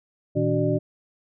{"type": "tone cluster", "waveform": "sine", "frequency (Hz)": [117.7, 159.4, 288.9, 374.9, 598], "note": ["A#2", "D#3", "D4", "F#4", "D5"], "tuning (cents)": [17, 42, -28, 23, 31], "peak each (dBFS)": -26, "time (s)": [0.35, 0.79], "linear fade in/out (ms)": 20, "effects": []}